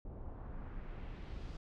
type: noise with low-pass filter sweep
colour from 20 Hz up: brown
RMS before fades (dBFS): -45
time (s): 0.05-1.57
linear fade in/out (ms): 5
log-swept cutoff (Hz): 680 to 5400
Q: 1.3
effects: none